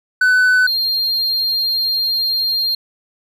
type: tone pair in turn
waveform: triangle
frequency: 1502 / 4203 Hz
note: F#6 / C8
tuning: +26 / +7 cents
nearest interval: octave + tritone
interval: 1781 cents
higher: second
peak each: -8 / -14 dBFS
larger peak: first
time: 0.21-0.67 / 0.67-2.75 s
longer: second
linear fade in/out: 5 ms
effects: none